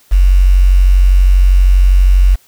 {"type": "tone with quantisation", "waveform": "sine", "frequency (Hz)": 46.25, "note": "F#1", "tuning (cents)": 0, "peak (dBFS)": -4, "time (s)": [0.11, 2.36], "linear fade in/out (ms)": 20, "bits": 5, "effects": ["white hiss -49 dBFS RMS until 2.47 s"]}